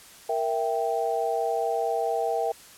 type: chord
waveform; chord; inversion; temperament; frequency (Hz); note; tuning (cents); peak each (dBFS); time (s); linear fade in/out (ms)
sine; E diminished; second; equal; 466.2 / 659.3 / 784; Bb4 / E5 / G5; 0 / 0 / 0; -28; 0.29-2.52; 5
effects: white hiss -49 dBFS RMS until 2.77 s + low-pass 12000 Hz 12 dB/octave